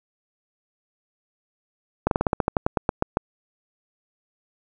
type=slowing click train; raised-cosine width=1 ms; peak=-5 dBFS; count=14; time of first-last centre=2.07-3.171 s; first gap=42 ms; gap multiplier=1.11; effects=none